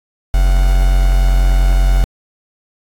triangle tone with quantisation, 45.21 Hz, F#1, 39 cents flat, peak -6 dBFS, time 0.34-2.04 s, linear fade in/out 0 ms, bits 4, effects AAC 64 kbps

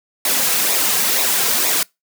white noise with flanger, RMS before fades -17 dBFS, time 0.25-1.83 s, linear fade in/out 2 ms, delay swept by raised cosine 0.65 to 3.45 ms, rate 2.1 Hz, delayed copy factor -0.55, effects noise-tail reverb RT60 0.2 s tail -25 dB re dry + high-pass 200 Hz 12 dB/octave

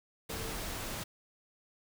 sine tone in noise, 450 Hz, A4, 39 cents sharp, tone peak -46 dBFS, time 0.29-0.53 s, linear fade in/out 10 ms, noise pink, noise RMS -39 dBFS, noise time 0.29-1.04 s, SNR -10 dB, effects none

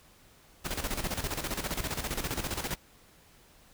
pink noise with tremolo, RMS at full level -32 dBFS, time 0.64-2.76 s, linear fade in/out 20 ms, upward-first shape square, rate 15 Hz, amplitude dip 65%, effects pink hiss -59 dBFS RMS until 3.73 s

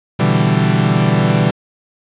40% pulse chord, E minor seventh, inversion second, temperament equal, 123.47 / 146.83 / 164.81 / 196 Hz, B2 / D3 / E3 / G3, 0 / 0 / 0 / 0 cents, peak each -16 dBFS, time 0.19-1.51 s, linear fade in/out 10 ms, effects resampled to 8000 Hz + 7-bit

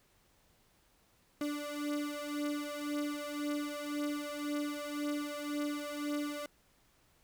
35% pulse beating tone pair, 292.4 / 294.3 Hz, D4 / D4, -7 / +4 cents, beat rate 1.9 Hz, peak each -36 / -37 dBFS, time 1.41-6.46 s, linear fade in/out 2 ms, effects pink hiss -69 dBFS RMS until 7.23 s

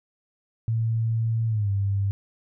sine tone with pitch glide, 113.3 to 99.2 Hz, A#2 to G2, -49 to +21 cents, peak -21 dBFS, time 0.68-2.11 s, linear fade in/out 0 ms, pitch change -230 cents, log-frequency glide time 1.48-1.7 s, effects none

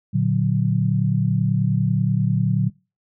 sine chord, Bb augmented, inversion none, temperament equal, 116.54 / 146.83 / 185 Hz, Bb2 / D3 / F#3, 0 / 0 / 0 cents, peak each -21 dBFS, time 0.13-2.7 s, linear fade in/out 20 ms, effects noise-tail reverb RT60 0.3 s tail -24 dB re dry

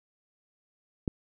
click, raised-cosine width 3 ms, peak -15 dBFS, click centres 1.078 s, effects none

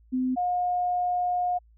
sine tone pair in turn, 255.9 / 716.7 Hz, C4 / F5, -38 / +45 cents, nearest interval octave + tritone, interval 1783 cents, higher second, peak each -23 dBFS, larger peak neither, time 0.12-0.36 / 0.36-1.59 s, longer second, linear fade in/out 20 ms, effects added 56 Hz sine -54 dBFS peak until 1.77 s

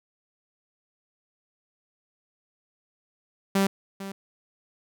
sawtooth tone with echo, 195.4 Hz, G3, 5 cents flat, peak -16 dBFS, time 3.55-3.67 s, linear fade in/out 5 ms, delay 450 ms, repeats 1, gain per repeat -14 dB, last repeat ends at 4.12 s, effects none

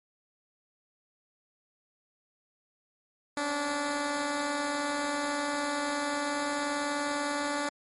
10% pulse tone pair together, 269.8 / 290.1 Hz, C#4 / D4, -47 / -21 cents, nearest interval minor second, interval 126 cents, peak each -32 / -21 dBFS, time 3.37-7.69 s, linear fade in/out 2 ms, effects MP3 48 kbps

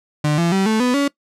35% pulse tone with pitch steps, 149.6 / 169.87 / 192.89 / 219 / 248.7 / 282.4 Hz, D3 / F3 / G3 / A3 / B3 / C#4, +32 / -48 / -28 / -8 / +12 / +32 cents, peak -13 dBFS, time 0.24-1.08 s, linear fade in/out 5 ms, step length 140 ms, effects noise-tail reverb RT60 0.1 s tail -21 dB re dry + low-pass 9000 Hz 12 dB/octave

